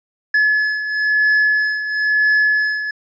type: beating tone pair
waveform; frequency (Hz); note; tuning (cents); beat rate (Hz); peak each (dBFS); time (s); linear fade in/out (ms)
triangle; 1710 / 1711; A6 / A6; -50 / -49; 1; -13 / -19; 0.34-2.91; 5
effects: resampled to 16000 Hz